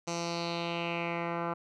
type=tone with low-pass filter sweep; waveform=10% pulse; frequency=170 Hz; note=F3; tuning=46 cents flat; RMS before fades=-34 dBFS; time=0.07-1.54 s; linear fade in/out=10 ms; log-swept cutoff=6400 to 1400 Hz; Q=3.2; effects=none